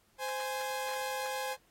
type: tone pair together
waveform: sawtooth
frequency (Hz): 519.9 / 830.6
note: C5 / G#5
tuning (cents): -11 / 0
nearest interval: minor sixth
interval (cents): 811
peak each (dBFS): -33 / -33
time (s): 0.18-1.57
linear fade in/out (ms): 50
effects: pink hiss -69 dBFS RMS until 1.7 s + AAC 48 kbps